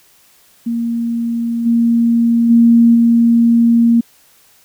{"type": "tone with level steps", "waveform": "sine", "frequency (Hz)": 233.1, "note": "A#3", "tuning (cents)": 0, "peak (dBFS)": [-15, -9, -5, -7], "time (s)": [0.66, 4.01], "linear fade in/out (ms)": 10, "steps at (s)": [1.65, 2.49, 2.94], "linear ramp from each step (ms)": 20, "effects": ["white hiss -50 dBFS RMS until 4.64 s"]}